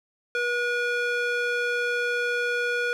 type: tone with band-pass filter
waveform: square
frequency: 482.9 Hz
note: B4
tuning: 39 cents flat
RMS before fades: -26 dBFS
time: 0.35-2.93 s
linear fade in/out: 0 ms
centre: 1600 Hz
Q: 1.3
effects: none